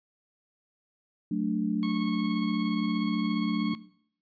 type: chord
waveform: sine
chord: D major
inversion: first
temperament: equal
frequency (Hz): 185 / 220 / 293.7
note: F#3 / A3 / D4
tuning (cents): 0 / 0 / 0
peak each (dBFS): -30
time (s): 1.31-3.74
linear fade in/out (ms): 5
type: tone with tremolo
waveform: 15% pulse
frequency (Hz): 1096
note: C#6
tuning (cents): -20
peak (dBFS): -29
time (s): 1.83-3.75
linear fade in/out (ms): 0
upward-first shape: sine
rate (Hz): 17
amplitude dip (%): 40
effects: noise-tail reverb RT60 0.6 s tail -17 dB re dry + resampled to 11025 Hz